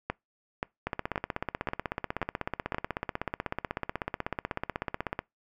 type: two click trains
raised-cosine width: 0.5 ms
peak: -15 / -14 dBFS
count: 71 / 6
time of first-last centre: 0.87-5.191 / 0.1-2.746 s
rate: 16.2 / 1.89 Hz
effects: noise-tail reverb RT60 0.2 s tail -25 dB re dry